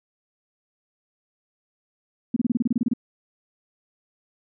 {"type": "tone bursts", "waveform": "sine", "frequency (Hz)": 238, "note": "A#3", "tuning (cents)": 36, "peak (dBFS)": -17, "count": 12, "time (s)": [2.34, 2.936], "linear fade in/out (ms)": 5, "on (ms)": 24, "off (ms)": 28, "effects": []}